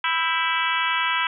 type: harmonic tone with a mistuned harmonic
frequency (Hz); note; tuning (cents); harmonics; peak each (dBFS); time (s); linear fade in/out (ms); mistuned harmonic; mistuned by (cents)
329.9; E4; +1; 3 / 4 / 5 / 6 / 7 / 8 / 9 / 10; -26 / -27 / -28 / -29 / -29 / -30 / -31 / -31; 0.04-1.27; 2; 5; -62
effects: none